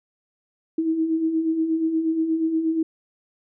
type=beating tone pair; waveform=sine; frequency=315.3 / 323.7 Hz; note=D#4 / E4; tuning=+23 / -31 cents; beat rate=8.4 Hz; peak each=-29 / -20 dBFS; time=0.78-2.83 s; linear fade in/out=5 ms; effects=none